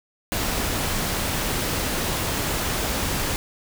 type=noise; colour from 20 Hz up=pink; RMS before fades=-25 dBFS; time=0.32-3.36 s; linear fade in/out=0 ms; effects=none